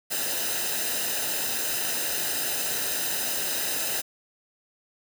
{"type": "noise with comb filter", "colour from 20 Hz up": "white", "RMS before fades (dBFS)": -28, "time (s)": [0.1, 4.02], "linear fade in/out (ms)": 20, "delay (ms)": 0.89, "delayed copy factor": -0.65, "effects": []}